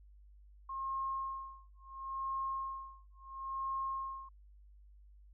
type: tone with tremolo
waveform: sine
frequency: 1073 Hz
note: C6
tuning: 43 cents sharp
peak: -34 dBFS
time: 0.69-4.29 s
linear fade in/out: 5 ms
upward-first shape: sine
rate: 0.73 Hz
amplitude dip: 100%
effects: added 50 Hz sine -56 dBFS peak until 5.33 s